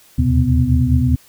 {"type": "tone cluster", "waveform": "sine", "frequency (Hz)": [75.5, 80.7, 121.3, 130.5, 250.1], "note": ["D2", "E2", "B2", "C3", "B3"], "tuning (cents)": [48, -36, -31, -4, 22], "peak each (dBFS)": -18, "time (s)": [0.18, 1.16], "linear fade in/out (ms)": 10, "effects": ["white hiss -49 dBFS RMS until 1.28 s"]}